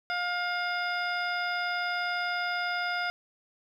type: harmonic tone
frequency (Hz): 709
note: F5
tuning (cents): +26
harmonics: 1 / 2 / 3 / 4 / 5 / 7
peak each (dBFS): -33 / -31 / -36 / -44 / -42 / -40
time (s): 0.1-3.1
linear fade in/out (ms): 0
effects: 10-bit